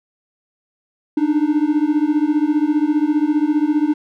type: beating tone pair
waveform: triangle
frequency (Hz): 293.4 / 308.4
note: D4 / D#4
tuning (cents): -2 / -15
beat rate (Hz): 15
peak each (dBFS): -15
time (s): 1.17-3.94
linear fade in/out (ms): 5
effects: none